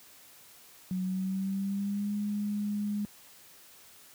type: tone with pitch glide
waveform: sine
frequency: 185 to 206.5 Hz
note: F#3 to G#3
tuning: 0 to -10 cents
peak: -29 dBFS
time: 0.91-3.05 s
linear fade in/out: 0 ms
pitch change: +190 cents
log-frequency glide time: 1.02-2.16 s
effects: white hiss -55 dBFS RMS until 4.14 s + high-pass 60 Hz 12 dB/octave